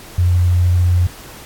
sine tone, 88.7 Hz, F2, 27 cents sharp, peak -10 dBFS, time 0.18-1.07 s, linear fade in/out 5 ms, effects pink hiss -37 dBFS RMS until 1.45 s + AAC 64 kbps

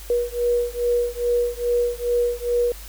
sine beating tone pair, 480 / 482.4 Hz, B4 / B4, -49 / -41 cents, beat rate 2.4 Hz, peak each -22 dBFS, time 0.1-2.72 s, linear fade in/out 2 ms, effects added 50 Hz sine -37 dBFS peak until 2.88 s + white hiss -42 dBFS RMS until 2.88 s

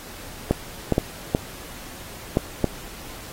clicks, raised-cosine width 2 ms, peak -4 dBFS, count 6, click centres 0.51 / 0.923 / 0.981 / 1.349 / 2.371 / 2.643 s, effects pink hiss -40 dBFS RMS until 3.32 s + AAC 48 kbps

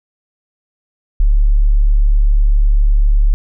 sine tone, 36.04 Hz, D1, 32 cents flat, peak -7 dBFS, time 1.2-3.34 s, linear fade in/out 0 ms, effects none

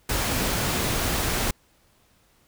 pink noise, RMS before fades -25 dBFS, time 0.09-1.51 s, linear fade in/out 5 ms, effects pink hiss -62 dBFS RMS until 2.47 s

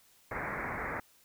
white low-pass noise, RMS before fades -37 dBFS, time 0.31-1 s, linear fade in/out 5 ms, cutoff 2200 Hz, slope 96 dB/octave, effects white hiss -64 dBFS RMS until 1.24 s

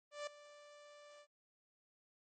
sawtooth tone with ADSR envelope, 587.3 Hz, D5, in tune, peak -36 dBFS, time 0.11-1.27 s, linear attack 160 ms, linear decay 4 ms, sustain -17 dB, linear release 61 ms, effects MP3 32 kbps

